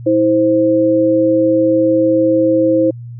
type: tone pair together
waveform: sine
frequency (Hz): 323.3 / 523.3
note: E4 / C5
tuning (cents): -34 / 0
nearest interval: minor sixth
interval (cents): 834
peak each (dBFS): -12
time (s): 0.06-2.91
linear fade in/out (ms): 10
effects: added 119 Hz sine -27 dBFS peak until 3.19 s